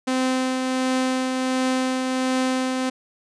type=tone with tremolo; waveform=sawtooth; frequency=258.4 Hz; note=C4; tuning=21 cents flat; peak=-15 dBFS; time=0.07-2.9 s; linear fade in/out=10 ms; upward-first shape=triangle; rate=1.4 Hz; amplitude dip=35%; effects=resampled to 22050 Hz